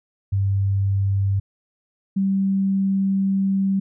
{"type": "tone pair in turn", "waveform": "sine", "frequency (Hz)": [98.4, 194.2], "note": ["G2", "G3"], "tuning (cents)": [7, -16], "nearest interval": "octave", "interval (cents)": 1177, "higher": "second", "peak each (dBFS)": [-17, -17], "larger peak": "neither", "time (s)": [[0.32, 1.4], [2.16, 3.8]], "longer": "second", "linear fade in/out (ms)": 10, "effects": []}